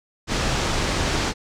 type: low-pass noise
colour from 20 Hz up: pink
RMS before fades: -23 dBFS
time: 0.27-1.34 s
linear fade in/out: 50 ms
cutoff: 7100 Hz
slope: 24 dB/octave
effects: none